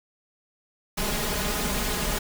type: noise with comb filter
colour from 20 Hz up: pink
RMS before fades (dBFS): -27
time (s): 0.97-2.19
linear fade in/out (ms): 10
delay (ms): 4.8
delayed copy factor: +0.75
effects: none